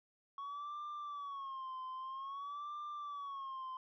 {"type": "tone with vibrato", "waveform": "sine", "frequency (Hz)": 1108.7, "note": "C#6", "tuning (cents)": 0, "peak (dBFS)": -39, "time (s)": [0.38, 3.77], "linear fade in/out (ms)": 2, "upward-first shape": "sine", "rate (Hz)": 0.51, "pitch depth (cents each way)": 120, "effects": ["tanh soft clip ceiling -41 dBFS"]}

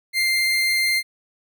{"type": "tone", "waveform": "30% pulse", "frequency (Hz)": 2098, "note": "C7", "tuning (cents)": 4, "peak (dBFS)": -15, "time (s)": [0.13, 1.03], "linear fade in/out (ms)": 50, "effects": []}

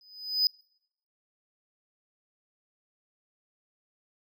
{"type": "tone with exponential growth", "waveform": "triangle", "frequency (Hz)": 4999, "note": "D#8", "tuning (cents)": 7, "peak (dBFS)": -17, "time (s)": [0.01, 0.47], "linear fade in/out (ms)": 1, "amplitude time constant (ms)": 100, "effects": ["noise-tail reverb RT60 0.7 s tail -26 dB re dry"]}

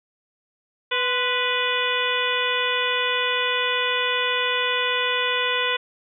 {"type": "harmonic tone with a mistuned harmonic", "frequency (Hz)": 493.9, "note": "B4", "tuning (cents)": 0, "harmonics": [1, 2, 3, 4, 5, 6, 7], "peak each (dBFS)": [-28, -28, -28, -28, -28, -28, -28], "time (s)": [0.91, 5.77], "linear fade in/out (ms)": 10, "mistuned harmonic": 2, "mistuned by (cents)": 63, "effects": []}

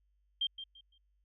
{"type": "tone with echo", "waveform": "sine", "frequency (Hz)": 3176, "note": "G7", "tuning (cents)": 22, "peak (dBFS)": -29, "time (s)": [0.41, 0.47], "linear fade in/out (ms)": 5, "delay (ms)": 170, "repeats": 3, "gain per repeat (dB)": -12, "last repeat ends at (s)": 0.98, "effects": ["added 50 Hz sine -70 dBFS peak until 1.24 s"]}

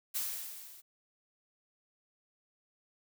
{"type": "noise with level ramp", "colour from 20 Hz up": "blue", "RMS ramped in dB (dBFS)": [-33, -55], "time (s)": [0.14, 0.82], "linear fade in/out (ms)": 20, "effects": []}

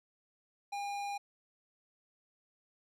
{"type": "tone with tanh clipping", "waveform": "sine", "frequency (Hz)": 808, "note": "G#5", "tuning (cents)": -48, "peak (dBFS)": -38, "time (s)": [0.72, 1.18], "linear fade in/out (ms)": 10, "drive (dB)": 18, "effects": []}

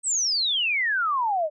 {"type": "exponential sweep", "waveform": "sine", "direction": "down", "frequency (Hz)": [8372, 587.3], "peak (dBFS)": -21, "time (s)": [0.03, 1.5], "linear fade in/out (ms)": 50, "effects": []}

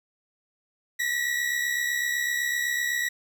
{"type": "tone pair together", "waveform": "40% pulse", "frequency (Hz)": [1872, 1939.9], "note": ["A#6", "B6"], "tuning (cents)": [7, -32], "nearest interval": "minor second", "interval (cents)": 61, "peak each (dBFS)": [-30, -25], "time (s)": [0.99, 3.09], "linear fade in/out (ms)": 10, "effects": []}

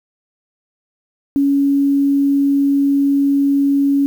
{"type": "tone", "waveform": "sine", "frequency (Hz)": 279.6, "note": "C#4", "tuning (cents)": 15, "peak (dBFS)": -11, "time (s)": [1.36, 4.06], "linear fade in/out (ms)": 0, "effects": ["7-bit"]}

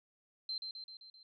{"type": "tone with echo", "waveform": "sine", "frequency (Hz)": 4119, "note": "C8", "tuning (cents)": -28, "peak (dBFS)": -36, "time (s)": [0.49, 0.58], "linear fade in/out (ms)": 2, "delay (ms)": 130, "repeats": 5, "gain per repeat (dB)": -4, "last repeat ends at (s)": 1.23, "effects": []}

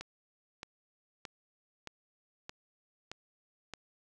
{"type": "click train", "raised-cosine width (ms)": 0.2, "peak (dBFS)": -24, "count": 7, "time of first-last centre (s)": [0.01, 3.737], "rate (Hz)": 1.61, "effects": []}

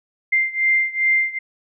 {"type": "beating tone pair", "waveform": "sine", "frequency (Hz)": [2093, 2095.5], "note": ["C7", "C7"], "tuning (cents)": [0, 2], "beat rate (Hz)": 2.5, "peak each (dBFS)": [-18, -20], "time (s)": [0.32, 1.39], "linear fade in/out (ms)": 10, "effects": []}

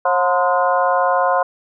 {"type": "harmonic tone with a mistuned harmonic", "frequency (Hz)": 180, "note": "F#3", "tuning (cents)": -47, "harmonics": [3, 4, 5, 6, 7, 8], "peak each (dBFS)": [-19, -18, -26, -18, -28, -25], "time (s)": [0.05, 1.43], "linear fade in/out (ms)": 5, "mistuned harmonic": 6, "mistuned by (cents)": -75, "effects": []}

